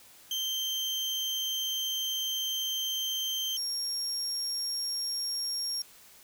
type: tone pair in turn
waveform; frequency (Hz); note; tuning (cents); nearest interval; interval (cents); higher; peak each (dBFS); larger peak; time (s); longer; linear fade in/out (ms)
35% pulse; 3136 / 5563; G7 / F8; 0 / -8; minor seventh; 992; second; -28 / -28; neither; 0.31-3.57 / 3.57-5.82; first; 2
effects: white hiss -55 dBFS RMS until 6.23 s